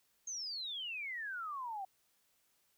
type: exponential sweep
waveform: sine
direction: down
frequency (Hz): 6500 to 750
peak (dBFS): -39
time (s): 0.27-1.85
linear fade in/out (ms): 5
effects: white hiss -75 dBFS RMS until 2.77 s